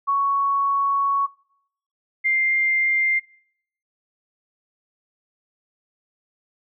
sine tone pair in turn, 1113 / 2101 Hz, C#6 / C7, +7 / +7 cents, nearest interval major seventh, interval 1100 cents, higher second, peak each -17 dBFS, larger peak neither, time 0.07-1.27 / 2.24-3.2 s, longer first, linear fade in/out 20 ms, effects noise-tail reverb RT60 0.7 s tail -23 dB re dry

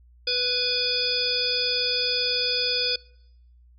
harmonic tone, 493.9 Hz, B4, in tune, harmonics 1 / 3 / 5 / 7 / 9 / 10, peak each -31 / -36 / -31 / -30 / -29 / -25 dBFS, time 0.27-2.96 s, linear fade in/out 5 ms, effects noise-tail reverb RT60 0.8 s tail -24 dB re dry + added 60 Hz sine -51 dBFS peak until 3.78 s

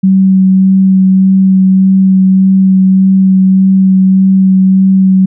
sine tone with vibrato, 190 Hz, F#3, 46 cents sharp, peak -3 dBFS, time 0.03-5.26 s, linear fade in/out 10 ms, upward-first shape sine, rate 1.7 Hz, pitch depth 11 cents each way, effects none

